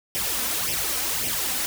white noise with flanger, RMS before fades -26 dBFS, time 0.15-1.66 s, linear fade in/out 0 ms, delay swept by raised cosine 0.35 to 3.95 ms, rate 1.8 Hz, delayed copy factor +0.7, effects none

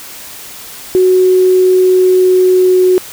sine tone with pitch glide, 370 to 367.9 Hz, F#4 to F#4, 0 to -10 cents, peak -5 dBFS, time 0.95-2.98 s, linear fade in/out 0 ms, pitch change -10 cents, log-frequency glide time 1.78-2.87 s, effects white hiss -30 dBFS RMS until 3.12 s

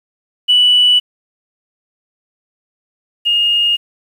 sine tone pair in turn, 2960 / 2845 Hz, F#7 / F7, 0 / +31 cents, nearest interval minor second, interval 69 cents, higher first, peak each -6 / -10 dBFS, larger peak first, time 0.48-1 / 3.25-3.77 s, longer neither, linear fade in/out 20 ms, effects tanh soft clip ceiling -2 dBFS + 7-bit

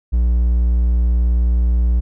triangle tone, 59.4 Hz, A#1, 33 cents sharp, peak -10 dBFS, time 0.12-2.01 s, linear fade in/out 20 ms, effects none

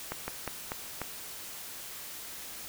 slowing click train, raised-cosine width 0.5 ms, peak -18 dBFS, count 5, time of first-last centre 0.12-1.017 s, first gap 160 ms, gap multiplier 1.23, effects white hiss -43 dBFS RMS until 2.68 s

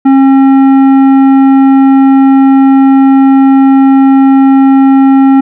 sine tone with tanh clipping, 270 Hz, C#4, 45 cents flat, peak -3 dBFS, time 0.05-5.41 s, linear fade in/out 10 ms, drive 11 dB, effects none

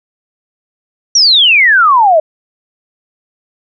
sine exponential sweep, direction down, 5850 to 604 Hz, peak -4 dBFS, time 1.15-2.2 s, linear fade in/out 5 ms, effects none

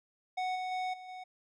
square tone with level steps, 740 Hz, F#5, in tune, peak -32 / -35 / -33 / -46 / -43 dBFS, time 0.37-1.24 s, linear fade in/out 10 ms, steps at 0.55 / 0.71 / 0.93 / 1.08 s, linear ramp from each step 10 ms, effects low-pass 4000 Hz 12 dB/octave

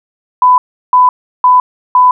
sine tone bursts, 1000 Hz, B5, 21 cents sharp, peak -3 dBFS, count 4, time 0.42-2.11 s, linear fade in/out 2 ms, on 160 ms, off 350 ms, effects none

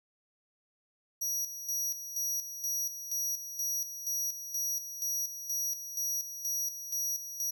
sawtooth tone with tremolo, 5780 Hz, F#8, 41 cents flat, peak -28 dBFS, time 1.21-7.51 s, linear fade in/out 10 ms, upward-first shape square, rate 2.1 Hz, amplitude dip 65%, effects none

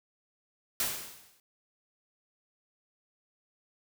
white noise with exponential decay, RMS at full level -28 dBFS, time 0.8-1.4 s, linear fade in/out 1 ms, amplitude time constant 130 ms, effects none

